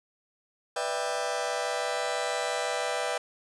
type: chord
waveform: sawtooth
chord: E minor seventh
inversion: second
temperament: just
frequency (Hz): 494.4 / 593.3 / 659.3 / 791.1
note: B4 / D5 / E5 / G5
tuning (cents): +2 / +18 / 0 / +16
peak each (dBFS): -30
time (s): 0.76-3.18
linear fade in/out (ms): 5
effects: resampled to 22050 Hz + 8-bit